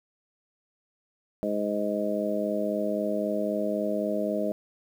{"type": "harmonic tone", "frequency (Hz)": 103.83, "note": "G#2", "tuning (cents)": 0, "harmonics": [2, 3, 4, 5, 6], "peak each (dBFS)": [-31, -33, -35, -33, -29], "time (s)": [1.43, 4.52], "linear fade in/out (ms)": 0, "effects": ["9-bit"]}